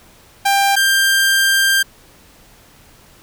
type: tone pair in turn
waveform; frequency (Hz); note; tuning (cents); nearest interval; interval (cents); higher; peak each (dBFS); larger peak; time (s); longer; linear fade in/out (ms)
sawtooth; 793 / 1586; G5 / G6; +20 / +20; octave; 1200; second; -8; neither; 0.45-0.76 / 0.76-1.83; second; 10
effects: pink hiss -47 dBFS RMS until 3.22 s